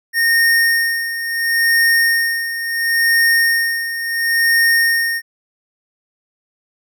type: tone with tremolo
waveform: square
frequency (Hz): 1842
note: A#6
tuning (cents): -21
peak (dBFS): -11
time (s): 0.13-5.22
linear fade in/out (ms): 50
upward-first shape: sine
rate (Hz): 0.72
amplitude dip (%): 70
effects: none